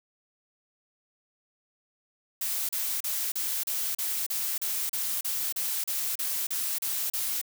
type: noise bursts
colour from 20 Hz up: blue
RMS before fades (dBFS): -30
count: 16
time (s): 2.41-7.415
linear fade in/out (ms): 5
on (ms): 280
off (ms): 35
effects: none